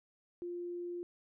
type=tone; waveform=sine; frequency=350 Hz; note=F4; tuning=4 cents sharp; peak=-38 dBFS; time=0.42-1.03 s; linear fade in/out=0 ms; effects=none